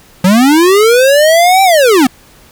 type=linear two-way sweep; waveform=square; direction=up then down; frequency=175 to 784 to 236.7 Hz; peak=-5 dBFS; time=0.24-2.07 s; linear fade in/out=5 ms; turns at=1.63 s; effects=pink hiss -42 dBFS RMS until 2.51 s